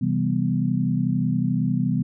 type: chord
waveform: sine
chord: C major seventh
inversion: none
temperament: equal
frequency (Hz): 130.81 / 164.81 / 196 / 246.9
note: C3 / E3 / G3 / B3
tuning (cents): 0 / 0 / 0 / 0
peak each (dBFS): -25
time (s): 0.01-2.03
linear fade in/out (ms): 10
effects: none